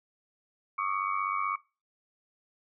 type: tone cluster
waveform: sine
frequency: 1108 / 1204 / 1300 / 2252 Hz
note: C#6 / D6 / E6 / C#7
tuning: -1 / +43 / -24 / +27 cents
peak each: -31 / -33 / -39 / -37 dBFS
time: 0.78-1.56 s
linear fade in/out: 5 ms
effects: noise-tail reverb RT60 0.3 s tail -20 dB re dry